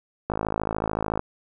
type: click train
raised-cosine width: 1 ms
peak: -11 dBFS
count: 49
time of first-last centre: 0.3-1.194 s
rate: 53.7 Hz
effects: none